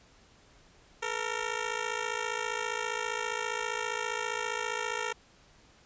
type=ring-modulated tone; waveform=10% pulse; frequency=458.2 Hz; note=A#4; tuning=30 cents flat; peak=-20 dBFS; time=1.02-5.13 s; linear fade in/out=10 ms; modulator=27.5 Hz; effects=pink hiss -60 dBFS RMS until 5.85 s + resampled to 16000 Hz